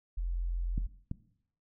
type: tone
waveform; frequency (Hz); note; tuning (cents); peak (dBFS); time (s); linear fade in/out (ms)
sine; 43.34; F1; -12; -30; 0.17-0.87; 10
type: clicks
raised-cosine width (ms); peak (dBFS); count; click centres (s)
5; -23; 2; 0.779 / 1.114
effects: noise-tail reverb RT60 0.7 s tail -18 dB re dry